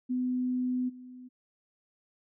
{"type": "tone with level steps", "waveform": "sine", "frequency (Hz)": 251.7, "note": "B3", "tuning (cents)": 33, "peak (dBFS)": [-27, -44], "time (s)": [0.09, 1.29], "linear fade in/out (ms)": 20, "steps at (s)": 0.88, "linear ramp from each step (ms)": 20, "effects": []}